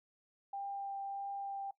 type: tone with vibrato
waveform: sine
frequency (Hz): 793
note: G5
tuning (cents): +20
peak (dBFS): -38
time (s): 0.53-1.71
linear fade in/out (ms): 5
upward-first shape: triangle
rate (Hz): 1.6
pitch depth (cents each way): 9
effects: noise-tail reverb RT60 0.1 s tail -19 dB re dry